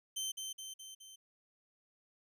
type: tone with echo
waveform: 20% pulse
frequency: 3100 Hz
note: G7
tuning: 20 cents flat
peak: -31 dBFS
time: 0.16-0.32 s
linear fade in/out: 10 ms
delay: 210 ms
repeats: 4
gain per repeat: -4 dB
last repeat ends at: 1.16 s
effects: none